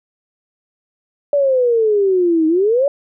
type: exponential two-way sweep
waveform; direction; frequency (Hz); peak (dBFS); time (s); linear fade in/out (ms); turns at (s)
sine; down then up; 583 to 311.1 to 583; -11; 1.33-2.88; 2; 2.47
effects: none